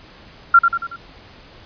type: tone with echo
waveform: sine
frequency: 1377 Hz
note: F6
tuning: 25 cents flat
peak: -5 dBFS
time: 0.54-0.59 s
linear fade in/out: 5 ms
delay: 93 ms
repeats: 4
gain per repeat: -6 dB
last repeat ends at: 0.962 s
effects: pink hiss -44 dBFS RMS until 1.65 s + resampled to 11025 Hz